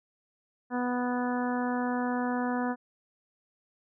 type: harmonic tone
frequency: 246.9 Hz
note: B3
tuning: in tune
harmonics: 1 / 2 / 3 / 4 / 5 / 6 / 7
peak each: -29 / -36 / -35 / -37 / -42 / -40 / -42 dBFS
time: 0.7-2.76 s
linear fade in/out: 50 ms
effects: none